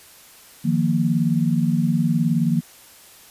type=chord; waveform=sine; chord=Eb suspended second; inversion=none; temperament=equal; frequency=155.56 / 174.61 / 233.1 Hz; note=Eb3 / F3 / Bb3; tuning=0 / 0 / 0 cents; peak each=-21 dBFS; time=0.64-2.61 s; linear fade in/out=20 ms; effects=white hiss -47 dBFS RMS until 3.3 s + resampled to 32000 Hz